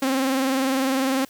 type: tone with vibrato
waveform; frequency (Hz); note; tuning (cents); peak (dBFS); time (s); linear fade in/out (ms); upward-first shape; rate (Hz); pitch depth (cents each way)
sawtooth; 265.9; C4; +28; -16; 0.02-1.25; 5; square; 20; 45
effects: white hiss -52 dBFS RMS until 1.29 s